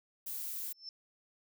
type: noise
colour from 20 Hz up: violet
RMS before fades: -40 dBFS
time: 0.26-0.73 s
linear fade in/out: 10 ms
type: tone with exponential growth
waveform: sine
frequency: 5320 Hz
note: E8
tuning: 15 cents sharp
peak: -39 dBFS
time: 0.69-0.89 s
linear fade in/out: 1 ms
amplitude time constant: 43 ms
effects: none